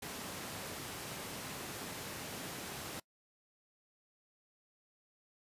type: high-pass noise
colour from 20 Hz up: pink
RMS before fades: -44 dBFS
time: 0.02-3 s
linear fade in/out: 5 ms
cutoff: 120 Hz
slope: 12 dB/octave
effects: noise-tail reverb RT60 0.1 s tail -24 dB re dry + resampled to 32000 Hz